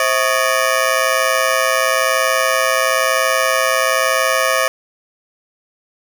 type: ring-modulated tone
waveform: 15% pulse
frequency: 587.3 Hz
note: D5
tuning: in tune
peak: -4 dBFS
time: 0-4.68 s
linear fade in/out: 0 ms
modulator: 60.5 Hz
effects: none